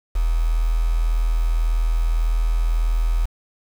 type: tone with quantisation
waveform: sine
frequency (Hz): 40.88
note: E1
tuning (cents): -14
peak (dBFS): -16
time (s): 0.15-3.26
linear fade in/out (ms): 10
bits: 6
effects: none